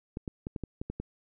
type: clicks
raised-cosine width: 3 ms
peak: -22 dBFS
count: 8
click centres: 0.171 / 0.278 / 0.469 / 0.562 / 0.637 / 0.815 / 0.9 / 1 s
effects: none